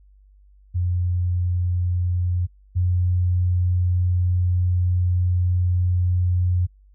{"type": "tone pair in turn", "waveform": "sine", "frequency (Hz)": [89, 89.67], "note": ["F2", "F2"], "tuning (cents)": [33, 46], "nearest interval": "unison", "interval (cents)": 13, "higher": "second", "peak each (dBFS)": [-19, -17], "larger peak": "second", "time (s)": [[0.74, 2.47], [2.75, 6.67]], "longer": "second", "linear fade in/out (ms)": 20, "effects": ["noise-tail reverb RT60 0.1 s tail -23 dB re dry", "added 49 Hz sine -49 dBFS peak until 6.94 s"]}